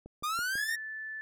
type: click train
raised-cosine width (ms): 2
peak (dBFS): -33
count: 4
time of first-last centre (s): 0.06-0.555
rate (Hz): 6.06
type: linear sweep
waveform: 45% pulse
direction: up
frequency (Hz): 1185 to 1878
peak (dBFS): -30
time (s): 0.23-0.76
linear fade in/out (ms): 10
type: tone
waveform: sine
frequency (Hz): 1751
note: A6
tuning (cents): -9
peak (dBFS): -37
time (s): 0.58-1.21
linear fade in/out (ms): 0
effects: none